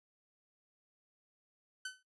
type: tone with exponential decay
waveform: sawtooth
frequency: 1517 Hz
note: F#6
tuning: 43 cents sharp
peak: -33 dBFS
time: 1.85-2.03 s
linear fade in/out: 5 ms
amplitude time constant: 37 ms
effects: noise-tail reverb RT60 0.2 s tail -23 dB re dry + resampled to 24000 Hz